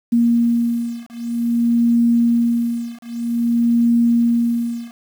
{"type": "beating tone pair", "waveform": "sine", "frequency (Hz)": [234.8, 235.32], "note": ["A#3", "A#3"], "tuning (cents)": [13, 17], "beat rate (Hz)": 0.52, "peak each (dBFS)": -17, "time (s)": [0.12, 4.94], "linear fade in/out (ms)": 10, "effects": ["7-bit"]}